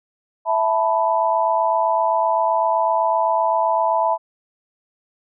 sine chord, E suspended fourth, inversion none, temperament equal, 659.3 / 880 / 987.8 Hz, E5 / A5 / B5, 0 / 0 / 0 cents, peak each -20 dBFS, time 0.45-4.18 s, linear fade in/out 50 ms, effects none

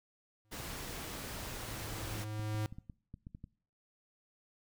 square tone with exponential growth, 107.1 Hz, A2, 46 cents flat, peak -33 dBFS, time 0.45-2.66 s, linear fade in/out 0 ms, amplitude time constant 480 ms
pink noise, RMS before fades -43 dBFS, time 0.51-2.25 s, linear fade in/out 20 ms
clicks, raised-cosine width 5 ms, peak -34 dBFS, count 9, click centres 2.395 / 2.546 / 2.725 / 2.785 / 2.898 / 3.141 / 3.269 / 3.349 / 3.441 s
effects noise-tail reverb RT60 0.5 s tail -22 dB re dry

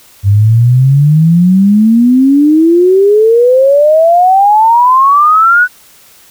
sine exponential sweep, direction up, 97.2 to 1498 Hz, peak -3 dBFS, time 0.23-5.68 s, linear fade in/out 50 ms, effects white hiss -41 dBFS RMS until 6.3 s

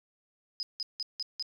sine tone bursts, 5010 Hz, D#8, 11 cents sharp, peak -31 dBFS, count 5, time 0.6-1.425 s, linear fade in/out 0 ms, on 29 ms, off 170 ms, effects none

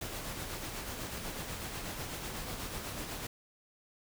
pink noise with tremolo, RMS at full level -39 dBFS, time 0.01-3.27 s, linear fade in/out 5 ms, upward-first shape sine, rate 8.1 Hz, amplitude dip 35%, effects none

